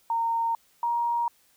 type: tone pair in turn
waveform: sine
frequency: 920 / 943.1 Hz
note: A#5 / A#5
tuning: -23 / +20 cents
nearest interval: unison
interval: 43 cents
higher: second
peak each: -23 dBFS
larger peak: neither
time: 0.1-0.55 / 0.83-1.28 s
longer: neither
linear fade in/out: 2 ms
effects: white hiss -63 dBFS RMS until 1.56 s